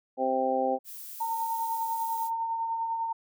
harmonic tone, 130.81 Hz, C3, in tune, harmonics 2 / 3 / 4 / 5 / 6, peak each -33 / -35 / -28 / -35 / -28 dBFS, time 0.17-0.79 s, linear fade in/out 50 ms
violet noise, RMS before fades -42 dBFS, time 0.84-2.31 s, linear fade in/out 50 ms
sine tone with tremolo, 911 Hz, A#5, 40 cents flat, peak -26 dBFS, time 1.2-3.13 s, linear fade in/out 10 ms, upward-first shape triangle, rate 10 Hz, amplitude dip 40%
effects none

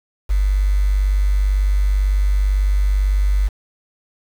sine tone with quantisation, 49 Hz, G1, in tune, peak -13 dBFS, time 0.29-3.49 s, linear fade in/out 20 ms, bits 6, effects none

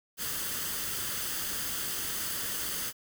white noise with comb filter, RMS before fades -34 dBFS, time 0.17-2.93 s, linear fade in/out 50 ms, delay 0.63 ms, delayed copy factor +0.5, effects none

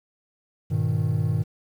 triangle tone cluster, 100.5 / 120.4 / 155.4 Hz, G2 / B2 / D#3, +44 / -44 / -2 cents, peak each -23 dBFS, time 0.7-1.44 s, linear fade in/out 20 ms, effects tanh soft clip ceiling -10 dBFS + 9-bit

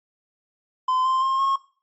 triangle tone with pitch steps, 1026 / 1045.1 / 1064.6 / 1084.5 Hz, C6 / C6 / C6 / C#6, -34 / -2 / +30 / -38 cents, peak -17 dBFS, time 0.88-1.56 s, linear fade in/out 5 ms, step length 170 ms, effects noise-tail reverb RT60 0.4 s tail -17 dB re dry + MP3 32 kbps

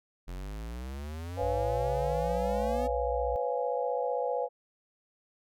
square exponential sweep, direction up, 43.21 to 255.2 Hz, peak -37 dBFS, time 0.27-2.88 s, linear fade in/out 20 ms
sine chord, C# dominant seventh, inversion third, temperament just, 498.9 / 554.4 / 693 / 831.5 Hz, B4 / C#5 / E#5 / G#5, +17 / 0 / -14 / +2 cents, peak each -31 / -34 / -36 / -35 dBFS, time 1.36-4.49 s, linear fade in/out 50 ms
sine tone with vibrato, 60.1 Hz, B1, 46 cents flat, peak -34 dBFS, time 1.42-3.36 s, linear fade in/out 0 ms, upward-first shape triangle, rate 9.9 Hz, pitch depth 13 cents each way
effects none

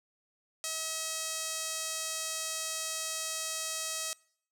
sawtooth tone with band-pass filter, 640 Hz, D#5, 49 cents sharp, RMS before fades -36 dBFS, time 0.64-4.13 s, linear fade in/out 0 ms, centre 7400 Hz, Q 1.4, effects noise-tail reverb RT60 0.6 s tail -24 dB re dry

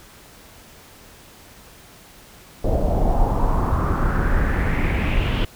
brown noise with low-pass filter sweep, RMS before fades -19 dBFS, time 2.64-5.45 s, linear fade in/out 5 ms, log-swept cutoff 590 to 3100 Hz, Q 4, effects pink hiss -46 dBFS RMS until 5.55 s

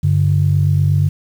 sine tone pair together, 97 / 145.34 Hz, G2 / D3, -18 / -18 cents, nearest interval perfect fifth, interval 700 cents, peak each -13 dBFS, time 0.03-1.09 s, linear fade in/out 10 ms, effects tanh soft clip ceiling -3 dBFS + 7-bit

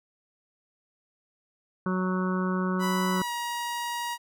harmonic tone, 185 Hz, F#3, in tune, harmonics 1 / 2 / 3 / 5 / 6 / 7 / 8, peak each -26 / -33 / -39 / -40 / -35 / -38 / -38 dBFS, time 1.86-3.22 s, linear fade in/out 2 ms
sawtooth tone with pitch glide, 987.8 to 951.9 Hz, B5 to A#5, 0 to +36 cents, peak -26 dBFS, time 2.79-4.18 s, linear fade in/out 50 ms, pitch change -64 cents, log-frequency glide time 3.14-3.31 s
effects none

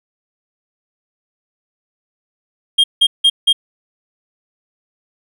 triangle tone bursts, 3224 Hz, G7, 48 cents sharp, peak -6 dBFS, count 4, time 2.78-3.53 s, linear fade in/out 10 ms, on 60 ms, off 170 ms, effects none

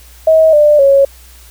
sine tone with pitch steps, 638 / 595 / 552 Hz, D#5 / D5 / C#5, +43 / +22 / -7 cents, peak -4 dBFS, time 0.27-1.05 s, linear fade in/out 5 ms, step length 260 ms, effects added 60 Hz sine -38 dBFS peak until 1.5 s + white hiss -42 dBFS RMS until 1.5 s

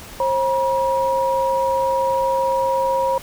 sine tone pair together, 534.7 / 959 Hz, C5 / A#5, +37 / +49 cents, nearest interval minor seventh, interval 1012 cents, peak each -19 dBFS, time 0.2-3.18 s, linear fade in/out 2 ms, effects pink hiss -38 dBFS RMS until 3.22 s

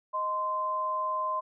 sine tone pair together, 622.3 / 1037.2 Hz, D#5 / C6, 0 / -15 cents, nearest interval major sixth, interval 885 cents, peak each -36 / -28 dBFS, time 0.13-1.41 s, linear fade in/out 20 ms, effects none

